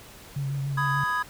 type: tone with vibrato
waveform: sine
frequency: 138.59 Hz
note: C#3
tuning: in tune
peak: -26 dBFS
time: 0.36-1.04 s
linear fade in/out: 5 ms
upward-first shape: triangle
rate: 6.9 Hz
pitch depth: 36 cents each way
type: chord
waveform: triangle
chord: G# minor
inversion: first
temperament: just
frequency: 996.7 / 1245.9 / 1661.2 Hz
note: B5 / D#6 / G#6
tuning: +16 / +2 / 0 cents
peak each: -27 / -27 / -26 dBFS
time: 0.77-1.23 s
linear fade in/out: 10 ms
effects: pink hiss -47 dBFS RMS until 1.29 s